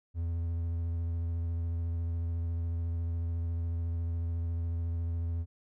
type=tone with vibrato; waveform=triangle; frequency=84 Hz; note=E2; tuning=33 cents sharp; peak=-28 dBFS; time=0.14-5.46 s; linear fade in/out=50 ms; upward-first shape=sine; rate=14 Hz; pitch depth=20 cents each way; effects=none